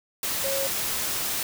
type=tone in noise; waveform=sine; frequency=545 Hz; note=C#5; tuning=29 cents flat; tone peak=-27 dBFS; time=0.44-0.67 s; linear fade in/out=2 ms; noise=white; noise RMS=-28 dBFS; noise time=0.23-1.43 s; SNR=-2 dB; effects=none